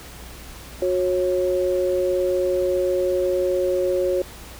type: tone pair together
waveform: sine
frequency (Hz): 364.6 / 546.3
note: F#4 / C#5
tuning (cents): -25 / -25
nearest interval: perfect fifth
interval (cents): 700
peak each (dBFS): -21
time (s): 0.82-4.22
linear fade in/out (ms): 2
effects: added 60 Hz sine -42 dBFS peak until 4.59 s + pink hiss -41 dBFS RMS until 4.59 s